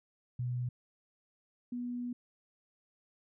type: tone pair in turn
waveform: sine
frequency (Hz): 123.47 / 244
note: B2 / B3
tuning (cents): 0 / -21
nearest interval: octave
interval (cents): 1179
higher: second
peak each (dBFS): -32 / -35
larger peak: first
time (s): 0.39-0.69 / 1.72-2.13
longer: second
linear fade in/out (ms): 5
effects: none